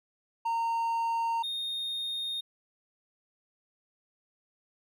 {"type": "tone pair in turn", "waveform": "triangle", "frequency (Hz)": [920, 3689], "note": ["A#5", "A#7"], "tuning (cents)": [-23, -19], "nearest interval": "2 octaves", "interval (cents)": 2404, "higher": "second", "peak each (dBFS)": [-25, -30], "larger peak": "first", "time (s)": [[0.45, 1.43], [1.43, 2.41]], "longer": "neither", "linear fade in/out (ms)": 10, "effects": []}